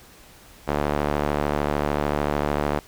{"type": "tone with band-pass filter", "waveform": "sawtooth", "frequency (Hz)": 73.42, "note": "D2", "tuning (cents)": 0, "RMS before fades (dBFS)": -24, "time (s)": [0.67, 2.8], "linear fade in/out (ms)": 20, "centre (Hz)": 710, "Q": 0.74, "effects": ["pink hiss -49 dBFS RMS until 2.87 s"]}